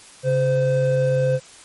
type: tone pair together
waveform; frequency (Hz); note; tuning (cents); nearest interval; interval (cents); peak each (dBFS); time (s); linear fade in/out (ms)
triangle; 136.5 / 515.4; C#3 / C5; -26 / -26; octave + major seventh; 2300; -18 / -16; 0.23-1.4; 50
effects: white hiss -45 dBFS RMS until 1.64 s + MP3 48 kbps